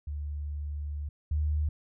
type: tone pair in turn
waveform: sine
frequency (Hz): 73.42 / 75.44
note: D2 / D2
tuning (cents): 0 / +47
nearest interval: unison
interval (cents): 47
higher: second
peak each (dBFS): -32 / -25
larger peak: second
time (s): 0.07-1.09 / 1.31-1.69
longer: first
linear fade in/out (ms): 5
effects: none